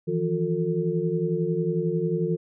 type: tone cluster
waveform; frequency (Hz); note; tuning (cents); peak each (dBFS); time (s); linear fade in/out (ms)
sine; 160.3 / 171.4 / 358.5 / 448.9; E3 / F3 / F4 / A4; -48 / -32 / +45 / +35; -28; 0.07-2.37; 20
effects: none